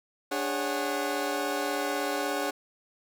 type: tone cluster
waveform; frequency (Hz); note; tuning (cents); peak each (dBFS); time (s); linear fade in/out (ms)
25% pulse; 291.7 / 408.6 / 547 / 738; D4 / G#4 / C#5 / F#5; -12 / -28 / -23 / -5; -30; 0.31-2.51; 10
effects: none